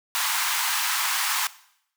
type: high-pass noise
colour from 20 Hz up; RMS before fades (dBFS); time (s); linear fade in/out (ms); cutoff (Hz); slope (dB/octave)
pink; -25; 0.15-1.47; 0; 870; 48
effects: noise-tail reverb RT60 0.7 s tail -18 dB re dry

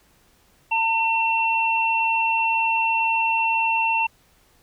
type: tone pair together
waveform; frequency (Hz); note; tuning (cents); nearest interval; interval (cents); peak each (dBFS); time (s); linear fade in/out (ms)
sine; 904 / 2709; A5 / E7; +47 / +47; octave + perfect fifth; 1900; -21; 0.71-4.07; 10
effects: pink hiss -59 dBFS RMS until 4.62 s

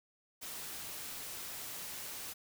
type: noise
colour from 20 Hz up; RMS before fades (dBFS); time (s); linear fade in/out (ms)
white; -44; 0.41-2.34; 20
effects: none

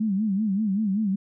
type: tone with vibrato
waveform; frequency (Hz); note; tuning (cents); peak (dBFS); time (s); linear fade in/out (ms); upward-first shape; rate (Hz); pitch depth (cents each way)
sine; 204.9; G#3; -23; -21; 0-1.16; 10; sine; 5.2; 140
effects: none

